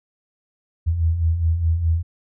sine beating tone pair, 78.6 / 83.4 Hz, D#2 / E2, +18 / +21 cents, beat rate 4.8 Hz, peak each -25 / -17 dBFS, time 0.86-2.03 s, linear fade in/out 20 ms, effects none

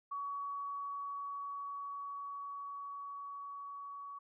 sine tone with level ramp, 1128 Hz, C#6, 30 cents sharp, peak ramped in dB -37 to -44 dBFS, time 0.11-4.19 s, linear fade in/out 10 ms, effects none

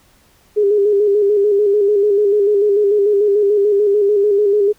sine tone with vibrato, 409 Hz, G#4, 26 cents flat, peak -10 dBFS, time 0.56-4.73 s, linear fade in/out 20 ms, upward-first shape square, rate 6.8 Hz, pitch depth 44 cents each way, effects pink hiss -53 dBFS RMS until 4.78 s

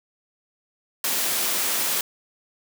white high-pass noise, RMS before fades -24 dBFS, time 1.04-2.01 s, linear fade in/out 2 ms, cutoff 210 Hz, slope 12 dB/octave, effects none

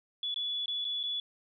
sine tone with dropouts, 3423 Hz, A7, 48 cents flat, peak -31 dBFS, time 0.23-1.2 s, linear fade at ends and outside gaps 2 ms, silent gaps 0.343-0.36 / 0.659-0.68 / 0.845-0.85 / 1.031-1.036 s, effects none

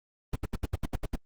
brown noise bursts, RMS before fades -28 dBFS, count 9, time 0.33-1.158 s, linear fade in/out 5 ms, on 28 ms, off 72 ms, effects Opus 24 kbps

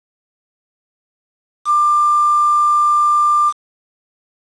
sine tone with quantisation, 1191 Hz, D6, 24 cents sharp, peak -10 dBFS, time 1.65-3.53 s, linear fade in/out 50 ms, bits 5, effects resampled to 22050 Hz

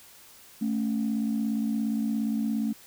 sine tone pair together, 220 / 277.2 Hz, A3 / C#4, 0 / 0 cents, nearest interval major third, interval 400 cents, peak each -25 / -30 dBFS, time 0.61-2.73 s, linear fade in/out 10 ms, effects tanh soft clip ceiling -19 dBFS + white hiss -52 dBFS RMS until 2.86 s

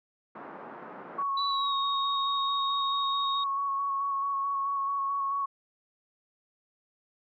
white band-pass noise, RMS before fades -44 dBFS, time 0.35-1.23 s, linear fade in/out 5 ms, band 180 to 1300 Hz, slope 24 dB/octave
sine tone with vibrato, 1108.7 Hz, C#6, in tune, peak -27 dBFS, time 1.18-5.46 s, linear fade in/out 10 ms, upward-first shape square, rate 4.6 Hz, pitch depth 15 cents each way
sine tone with pitch glide, 3951 to 3744 Hz, B7 to A#7, 0 to +7 cents, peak -31 dBFS, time 1.37-3.44 s, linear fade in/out 5 ms, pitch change -93 cents, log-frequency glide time 1.5-1.75 s
effects none

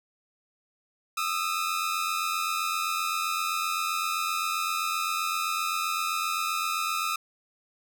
sawtooth tone pair together, 1230.8 / 1318.5 Hz, D#6 / E6, -19 / 0 cents, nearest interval minor second, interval 119 cents, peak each -26 dBFS, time 1.17-7.16 s, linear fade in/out 5 ms, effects none

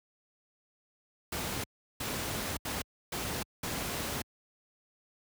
pink noise bursts at uneven times, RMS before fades -35 dBFS, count 5, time 1.32-1.64 / 2-2.57 / 2.65-2.82 / 3.12-3.43 / 3.63-4.22 s, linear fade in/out 5 ms, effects high-pass 60 Hz 12 dB/octave

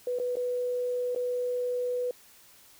sine tone with dropouts, 493.9 Hz, B4, in tune, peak -27 dBFS, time 0.07-2.11 s, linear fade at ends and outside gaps 2 ms, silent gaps 0.188-0.198 / 0.356-0.368 / 1.149-1.16 s, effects white hiss -56 dBFS RMS until 2.79 s

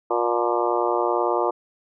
harmonic tone with a mistuned harmonic, 118.8 Hz, A#2, 33 cents sharp, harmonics 3 / 4 / 5 / 6 / 7 / 8 / 9 / 10, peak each -25 / -26 / -27 / -28 / -28 / -29 / -30 / -30 dBFS, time 0.1-1.51 s, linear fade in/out 10 ms, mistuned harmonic 7, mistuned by +58 cents, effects none

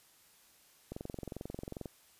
click train, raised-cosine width 2 ms, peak -27 dBFS, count 22, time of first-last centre 0.92-1.858 s, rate 22.4 Hz, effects white hiss -64 dBFS RMS until 2.19 s + resampled to 32000 Hz

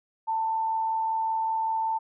sine tone with amplitude modulation, 891 Hz, A5, 22 cents sharp, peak -23 dBFS, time 0.27-1.99 s, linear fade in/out 20 ms, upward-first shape sine, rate 85.2 Hz, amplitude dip 25%, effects none

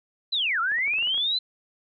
sine linear two-way sweep, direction down then up, 4093 to 1289 to 4093 Hz, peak -22 dBFS, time 0.32-1.39 s, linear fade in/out 10 ms, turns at 0.6 s
clicks, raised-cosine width 0.5 ms, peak -29 dBFS, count 9, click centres 0.718 / 0.785 / 0.878 / 0.937 / 0.985 / 1.026 / 1.073 / 1.144 / 1.178 s
effects none

